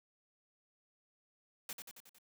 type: noise with echo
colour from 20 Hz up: white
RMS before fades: -43 dBFS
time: 1.69-1.73 s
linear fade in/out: 2 ms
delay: 91 ms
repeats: 5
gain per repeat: -4 dB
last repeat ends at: 2.185 s
effects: none